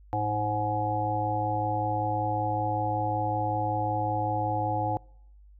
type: harmonic tone with a mistuned harmonic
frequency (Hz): 105.3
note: G#2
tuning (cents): +24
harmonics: 1 / 3 / 5 / 7 / 8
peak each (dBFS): -31 / -35 / -35 / -30 / -30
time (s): 0.13-4.97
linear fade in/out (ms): 0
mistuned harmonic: 1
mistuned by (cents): +44
effects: noise-tail reverb RT60 0.8 s tail -26 dB re dry + added 50 Hz sine -50 dBFS peak until 5.59 s